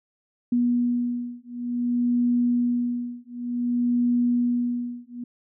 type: beating tone pair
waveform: sine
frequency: 242 / 242.55 Hz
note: B3 / B3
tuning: -35 / -31 cents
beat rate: 0.55 Hz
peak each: -24 / -24 dBFS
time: 0.52-5.24 s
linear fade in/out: 5 ms
effects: none